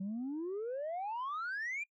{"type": "exponential sweep", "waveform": "sine", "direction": "up", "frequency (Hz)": [185, 2433], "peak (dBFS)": -34, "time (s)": [0, 1.84], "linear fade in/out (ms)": 10, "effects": ["noise-tail reverb RT60 0.1 s tail -25 dB re dry", "tanh soft clip ceiling -34 dBFS"]}